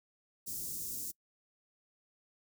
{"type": "band-stop noise", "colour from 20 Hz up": "white", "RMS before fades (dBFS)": -40, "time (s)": [0.46, 1.12], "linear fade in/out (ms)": 20, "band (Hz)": [360, 5800], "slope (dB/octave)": 24, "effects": ["noise-tail reverb RT60 0.1 s tail -25 dB re dry"]}